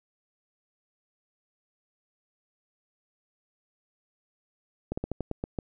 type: slowing click train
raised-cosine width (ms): 2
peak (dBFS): -17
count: 8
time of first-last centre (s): 4.92-5.588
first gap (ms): 55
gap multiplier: 1.18
effects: none